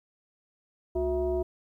sine tone with frequency modulation, 363 Hz, F#4, 33 cents flat, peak -25 dBFS, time 0.95-1.43 s, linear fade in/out 10 ms, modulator 295 Hz, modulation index 0.92, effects 11-bit

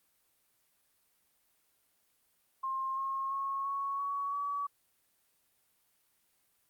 sine tone with pitch steps, 1063 / 1077.8 / 1092.9 / 1108.1 / 1123.6 / 1139.3 Hz, C6 / C#6 / C#6 / C#6 / C#6 / C#6, +27 / -49 / -25 / -1 / +23 / +47 cents, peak -32 dBFS, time 2.63-4.67 s, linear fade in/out 10 ms, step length 340 ms, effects white hiss -73 dBFS RMS until 6.69 s + Opus 32 kbps

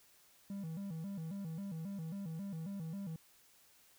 triangle tone with vibrato, 179 Hz, F3, 43 cents sharp, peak -38 dBFS, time 0.5-3.16 s, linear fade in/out 2 ms, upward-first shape square, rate 3.7 Hz, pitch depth 180 cents each way, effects white hiss -66 dBFS RMS until 3.98 s

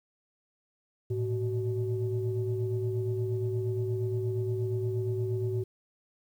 sine tone cluster, 110 / 118.5 / 376.2 Hz, A2 / A#2 / F#4, 0 / +29 / +29 cents, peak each -29 / -37 / -31 dBFS, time 1.1-5.64 s, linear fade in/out 10 ms, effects tanh soft clip ceiling -21 dBFS + 10-bit

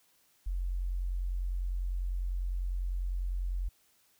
sine tone, 45 Hz, F#1, 47 cents flat, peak -30 dBFS, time 0.46-3.69 s, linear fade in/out 10 ms, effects white hiss -68 dBFS RMS until 4.19 s

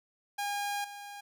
sawtooth tone with level steps, 813 Hz, G#5, 37 cents flat, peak -28 / -39 dBFS, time 0.38-1.21 s, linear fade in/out 10 ms, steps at 0.84 s, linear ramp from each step 5 ms, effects none

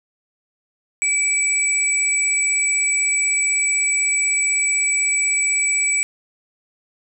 sine tone pair together, 2311 / 7879 Hz, D7 / B8, -28 / -5 cents, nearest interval octave + major sixth, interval 2123 cents, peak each -19 dBFS, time 1.02-6.03 s, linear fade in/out 0 ms, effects none

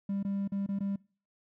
triangle tone with dropouts, 198.1 Hz, G3, 18 cents sharp, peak -27 dBFS, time 0.09-0.96 s, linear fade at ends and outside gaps 5 ms, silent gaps 0.229-0.248 / 0.477-0.52 / 0.664-0.688 / 0.789-0.805 s, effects noise-tail reverb RT60 0.4 s tail -25 dB re dry + tanh soft clip ceiling -23 dBFS

